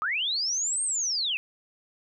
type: linear two-way sweep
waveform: sine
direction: up then down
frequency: 1161 to 8670 to 2457 Hz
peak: -25 dBFS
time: 0.02-1.37 s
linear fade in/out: 0 ms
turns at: 0.83 s
effects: none